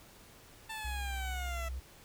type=linear sweep; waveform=15% pulse; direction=down; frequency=890 to 657 Hz; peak=-33 dBFS; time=0.69-1.69 s; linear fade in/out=10 ms
type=tone with vibrato; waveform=sine; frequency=64.1 Hz; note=C2; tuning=35 cents flat; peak=-36 dBFS; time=0.84-1.8 s; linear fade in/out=10 ms; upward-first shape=triangle; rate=2.3 Hz; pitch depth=20 cents each way
effects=pink hiss -57 dBFS RMS until 2.04 s